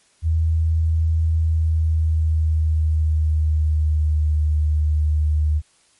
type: tone with pitch glide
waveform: sine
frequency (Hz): 80.6 to 76.08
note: E2 to D#2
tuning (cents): -38 to -38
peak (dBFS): -15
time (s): 0.22-5.62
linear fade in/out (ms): 50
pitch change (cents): -100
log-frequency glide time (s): 1.31-4.42
effects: white hiss -58 dBFS RMS until 5.99 s + MP3 48 kbps